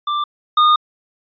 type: tone pair in turn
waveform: square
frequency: 1181 / 1224 Hz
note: D6 / D#6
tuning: +9 / -29 cents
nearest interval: minor second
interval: 62 cents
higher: second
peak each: -18 / -10 dBFS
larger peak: second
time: 0.07-0.24 / 0.57-0.76 s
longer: second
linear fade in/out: 5 ms
effects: resampled to 11025 Hz

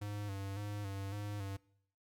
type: tone with vibrato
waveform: square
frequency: 100.6 Hz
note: G2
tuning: 45 cents sharp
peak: -40 dBFS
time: 0.01-1.57 s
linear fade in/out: 10 ms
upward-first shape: square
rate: 1.8 Hz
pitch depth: 45 cents each way
effects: noise-tail reverb RT60 0.7 s tail -23 dB re dry + Opus 48 kbps

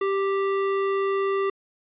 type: tone with band-pass filter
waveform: square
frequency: 392 Hz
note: G4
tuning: in tune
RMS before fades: -24 dBFS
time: 0.01-1.5 s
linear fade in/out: 5 ms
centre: 860 Hz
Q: 0.66
effects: resampled to 8000 Hz

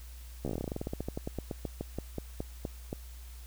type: slowing click train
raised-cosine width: 2 ms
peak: -21 dBFS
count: 29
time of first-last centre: 0.45-2.929 s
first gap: 13 ms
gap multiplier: 1.12
effects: added 60 Hz sine -44 dBFS peak until 3.46 s + white hiss -56 dBFS RMS until 3.46 s

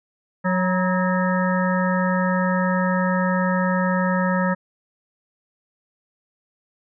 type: harmonic tone with a mistuned harmonic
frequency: 183.1 Hz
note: F#3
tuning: 18 cents flat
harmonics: 1 / 3 / 5 / 7 / 9 / 10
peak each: -20 / -25 / -27 / -28 / -30 / -30 dBFS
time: 0.44-4.55 s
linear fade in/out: 20 ms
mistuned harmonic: 5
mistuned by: +55 cents
effects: none

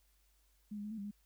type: tone with pitch steps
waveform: sine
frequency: 209.2 / 205.1 / 210.5 / 222.5 / 200.1 / 206.2 Hz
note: G#3 / G#3 / G#3 / A3 / G3 / G#3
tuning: +13 / -21 / +24 / +20 / +36 / -12 cents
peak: -40 dBFS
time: 0.71-1.112 s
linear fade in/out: 10 ms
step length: 67 ms
effects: added 50 Hz sine -70 dBFS peak until 1.25 s + white hiss -75 dBFS RMS until 1.25 s

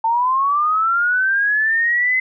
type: linear sweep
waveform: sine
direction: up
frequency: 890 to 2051 Hz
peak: -14 dBFS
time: 0.04-2.2 s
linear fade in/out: 5 ms
effects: none

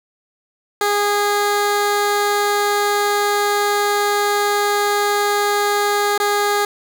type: tone with dropouts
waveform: 15% pulse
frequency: 410.7 Hz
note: G#4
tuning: 19 cents flat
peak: -9 dBFS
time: 0.81-6.65 s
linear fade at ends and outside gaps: 2 ms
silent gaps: 6.178-6.2 s
effects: none

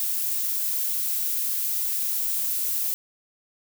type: noise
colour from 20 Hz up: violet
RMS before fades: -26 dBFS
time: 0-2.94 s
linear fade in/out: 0 ms
effects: none

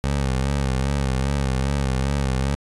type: tone with vibrato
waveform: 20% pulse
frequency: 67.5 Hz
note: C#2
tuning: 45 cents flat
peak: -15 dBFS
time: 0.04-2.55 s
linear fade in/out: 0 ms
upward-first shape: sine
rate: 2.5 Hz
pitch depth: 82 cents each way
effects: resampled to 24000 Hz

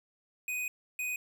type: tone bursts at uneven times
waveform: square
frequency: 2494 Hz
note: D#7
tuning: 3 cents sharp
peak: -33 dBFS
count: 2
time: 0.48-0.68 / 0.99-1.16 s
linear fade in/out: 2 ms
effects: none

